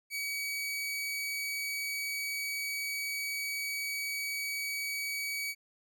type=tone; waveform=sawtooth; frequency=2268 Hz; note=C#7; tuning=39 cents sharp; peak=-30 dBFS; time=0.1-5.55 s; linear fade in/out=50 ms; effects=none